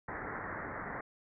white low-pass noise, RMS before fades -41 dBFS, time 0.08-1.01 s, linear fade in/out 5 ms, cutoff 2000 Hz, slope 96 dB/octave, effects none

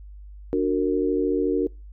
sine chord, D augmented, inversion none, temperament just, 293.7 / 367.1 / 458.9 Hz, D4 / F#4 / A#4, 0 / -14 / -27 cents, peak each -24 dBFS, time 0.53-1.67 s, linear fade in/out 0 ms, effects noise-tail reverb RT60 0.3 s tail -26 dB re dry + added 50 Hz sine -39 dBFS peak until 1.92 s

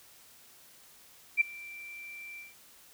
sine tone with ADSR envelope, 2349 Hz, D7, in tune, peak -18 dBFS, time 1.37-2.55 s, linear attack 38 ms, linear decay 10 ms, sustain -24 dB, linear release 170 ms, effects white hiss -57 dBFS RMS until 2.93 s

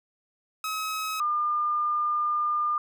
sawtooth / sine tone pair in turn, 1278 / 1204.9 Hz, D#6 / D6, +46 / +44 cents, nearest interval minor second, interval 102 cents, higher first, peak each -25 / -23 dBFS, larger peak second, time 0.64-1.2 / 1.2-2.78 s, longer second, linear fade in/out 2 ms, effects none

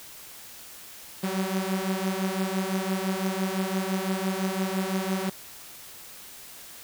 sawtooth beating tone pair, 187.1 / 193 Hz, F#3 / G3, +20 / -27 cents, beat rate 5.9 Hz, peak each -25 dBFS, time 1.23-5.3 s, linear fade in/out 10 ms, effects white hiss -45 dBFS RMS until 6.83 s

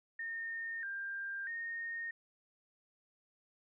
sine tone with pitch steps, 1829 / 1592 / 1846 Hz, A#6 / G6 / A#6, -33 / +26 / -17 cents, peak -38 dBFS, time 0.19-2.11 s, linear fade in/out 5 ms, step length 640 ms, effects none

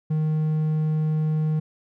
triangle tone, 155.3 Hz, D#3, 3 cents flat, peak -18 dBFS, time 0.1-1.6 s, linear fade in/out 10 ms, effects none

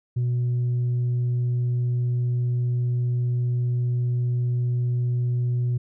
sine tone with tanh clipping, 122.5 Hz, B2, 14 cents flat, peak -21 dBFS, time 0.16-5.78 s, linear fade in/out 10 ms, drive 1 dB, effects none

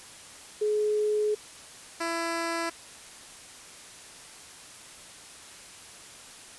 sine / 10% pulse tone pair in turn, 422.5 / 334.1 Hz, G#4 / E4, +30 / +23 cents, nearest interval major third, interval 407 cents, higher first, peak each -23 / -20 dBFS, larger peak second, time 0.61-1.35 / 2-2.7 s, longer first, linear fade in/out 10 ms, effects white hiss -47 dBFS RMS until 6.58 s + resampled to 24000 Hz

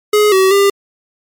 square tone with pitch steps, 420.1 / 380.1 / 398.7 Hz, G#4 / F#4 / G4, +20 / +47 / +29 cents, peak -8 dBFS, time 0.13-0.7 s, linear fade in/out 5 ms, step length 190 ms, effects MP3 96 kbps

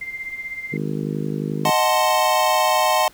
sine tone with tremolo, 2093 Hz, C7, in tune, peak -25 dBFS, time 0.01-0.77 s, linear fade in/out 5 ms, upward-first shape sine, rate 16 Hz, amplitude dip 65%
harmonic tone, 51.4 Hz, G#1, 17 cents flat, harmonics 3 / 4 / 5 / 6 / 7 / 8 / 9, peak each -26 / -28 / -30 / -32 / -33 / -34 / -35 dBFS, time 0.72-1.71 s, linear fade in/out 10 ms
square chord, D# diminished seventh, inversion none, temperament equal, 622.3 / 740 / 880 / 1046.5 Hz, D#5 / F#5 / A5 / C6, 0 / 0 / 0 / 0 cents, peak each -22 dBFS, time 1.65-3.08 s, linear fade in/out 2 ms
effects pink hiss -50 dBFS RMS until 3.13 s

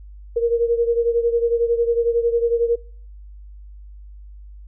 sine beating tone pair, 466.2 / 477.2 Hz, A#4 / A#4, 0 / +41 cents, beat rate 11 Hz, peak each -17 / -22 dBFS, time 0.36-2.76 s, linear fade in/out 10 ms, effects noise-tail reverb RT60 0.5 s tail -25 dB re dry + added 50 Hz sine -37 dBFS peak until 4.67 s

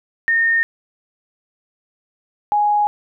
sine tone pair in turn, 1832 / 831.3 Hz, A#6 / G#5, -31 / +1 cents, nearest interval octave + major second, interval 1368 cents, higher first, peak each -13 dBFS, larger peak neither, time 0.28-0.63 / 2.52-2.87 s, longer neither, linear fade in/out 0 ms, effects none

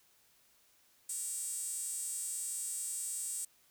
sawtooth tone with high-pass filter, 469.3 Hz, A#4, 12 cents sharp, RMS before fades -39 dBFS, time 1.09-3.45 s, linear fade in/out 5 ms, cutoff 8400 Hz, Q 6.2, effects white hiss -68 dBFS RMS until 3.7 s

